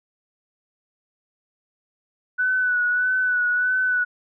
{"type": "tone with vibrato", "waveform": "sine", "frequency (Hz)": 1487, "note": "F#6", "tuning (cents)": 8, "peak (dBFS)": -18, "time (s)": [2.38, 4.05], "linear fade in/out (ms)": 20, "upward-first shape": "sine", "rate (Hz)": 1.6, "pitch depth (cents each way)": 32, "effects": []}